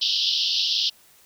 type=band-pass noise; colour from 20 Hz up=pink; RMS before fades=-23 dBFS; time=0.01-0.9 s; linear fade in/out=10 ms; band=2900 to 5400 Hz; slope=96 dB/octave; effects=white hiss -55 dBFS RMS until 1.25 s